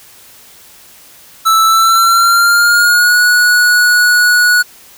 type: tone with pitch glide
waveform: square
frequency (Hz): 1318.5 to 1463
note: E6 to F#6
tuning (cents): 0 to -20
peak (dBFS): -7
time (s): 1.45-4.63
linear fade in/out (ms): 20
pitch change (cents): +180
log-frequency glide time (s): 1.66-3.19
effects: white hiss -40 dBFS RMS until 4.97 s